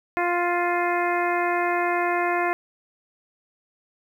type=harmonic tone with a mistuned harmonic; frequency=350.1 Hz; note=F4; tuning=4 cents sharp; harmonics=1 / 2 / 3 / 4 / 5 / 6 / 7; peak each=-26 / -25 / -28 / -32 / -30 / -31 / -36 dBFS; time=0.17-2.53 s; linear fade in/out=0 ms; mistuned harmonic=7; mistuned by=+36 cents; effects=9-bit